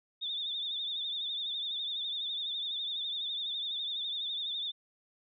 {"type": "tone with vibrato", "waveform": "sine", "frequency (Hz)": 3590, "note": "A7", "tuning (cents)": 34, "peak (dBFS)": -33, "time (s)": [0.21, 4.72], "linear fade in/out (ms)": 20, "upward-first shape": "triangle", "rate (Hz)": 12, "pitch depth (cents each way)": 87, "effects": []}